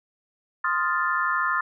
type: chord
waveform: sine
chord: F dominant seventh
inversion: second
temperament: equal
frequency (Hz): 1046.5 / 1244.5 / 1396.9 / 1760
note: C6 / Eb6 / F6 / A6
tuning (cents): 0 / 0 / 0 / 0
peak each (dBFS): -27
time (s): 0.64-1.61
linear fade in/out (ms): 5
effects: none